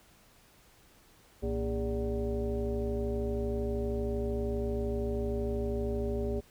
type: tone with frequency modulation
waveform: sine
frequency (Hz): 233.1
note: A#3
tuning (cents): 0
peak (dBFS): -29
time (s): 1.42-6.41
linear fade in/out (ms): 20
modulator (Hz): 173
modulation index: 1.7
effects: pink hiss -61 dBFS RMS until 6.5 s